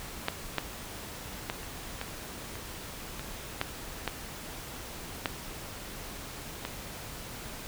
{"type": "clicks", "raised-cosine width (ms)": 0.3, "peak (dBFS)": [-11, -11, -15, -27, -17, -26, -22, -12, -13, -11, -17], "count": 11, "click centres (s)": [0.284, 0.583, 1.499, 1.632, 2.014, 2.555, 3.195, 3.614, 4.077, 5.258, 6.651], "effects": ["pink hiss -42 dBFS RMS until 7.67 s"]}